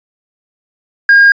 triangle tone with tanh clipping, 1620 Hz, G#6, 43 cents flat, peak -3 dBFS, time 1.09-1.32 s, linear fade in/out 2 ms, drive 6 dB, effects resampled to 16000 Hz

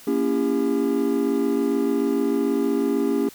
triangle chord, A# diminished seventh, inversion none, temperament just, 233.1 / 279.7 / 335.6 / 402.8 Hz, A#3 / C#4 / E4 / G4, 0 / +16 / +31 / +47 cents, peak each -24 / -21 / -26 / -22 dBFS, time 0.07-3.29 s, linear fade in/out 5 ms, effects white hiss -46 dBFS RMS until 3.34 s

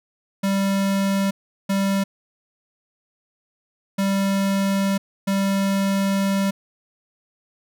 square tone bursts at uneven times, 196 Hz, G3, in tune, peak -19 dBFS, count 4, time 0.43-1.31 / 1.69-2.04 / 3.98-4.98 / 5.27-6.51 s, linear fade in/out 10 ms, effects none

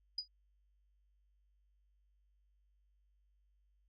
sine tone with exponential decay, 4928 Hz, D#8, 17 cents flat, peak -32 dBFS, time 0.18-0.28 s, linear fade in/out 5 ms, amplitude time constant 20 ms, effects added 50 Hz sine -70 dBFS peak until 3.88 s

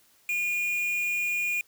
triangle tone with quantisation, 2432 Hz, D#7, 40 cents flat, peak -24 dBFS, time 0.29-1.61 s, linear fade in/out 2 ms, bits 6, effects white hiss -62 dBFS RMS until 1.67 s

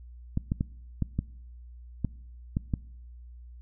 clicks, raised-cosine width 5 ms, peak -14 dBFS, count 8, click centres 0.374 / 0.519 / 0.609 / 1.023 / 1.19 / 2.047 / 2.569 / 2.738 s, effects noise-tail reverb RT60 0.9 s tail -24 dB re dry + added 60 Hz sine -44 dBFS peak until 3.61 s

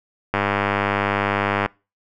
click train, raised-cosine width 0.5 ms, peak -4 dBFS, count 133, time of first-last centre 0.34-1.66 s, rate 100 Hz, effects noise-tail reverb RT60 0.3 s tail -25 dB re dry

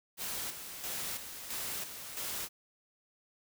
white noise with tremolo, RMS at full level -38 dBFS, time 0.17-2.49 s, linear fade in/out 50 ms, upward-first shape square, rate 1.5 Hz, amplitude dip 55%, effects none

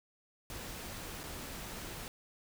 pink noise with dropouts, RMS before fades -44 dBFS, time 0.5-2.08 s, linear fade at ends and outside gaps 1 ms, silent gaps 1.233-1.237 s, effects none

